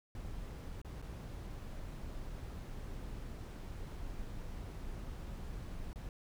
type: noise with dropouts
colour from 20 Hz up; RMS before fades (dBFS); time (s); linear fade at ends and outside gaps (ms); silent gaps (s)
brown; -44; 0.15-6.09; 1; 0.816-0.847 / 1.018-1.024 / 5.931-5.958
effects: none